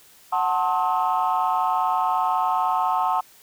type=chord; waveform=sine; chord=F# diminished seventh; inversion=none; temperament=just; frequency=740 / 888 / 1065.6 / 1278.7 Hz; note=F#5 / A5 / C6 / Eb6; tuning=0 / +16 / +31 / +47 cents; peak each=-23 / -23 / -24 / -27 dBFS; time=0.32-3.21 s; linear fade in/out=10 ms; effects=tanh soft clip ceiling -12 dBFS + white hiss -52 dBFS RMS until 3.42 s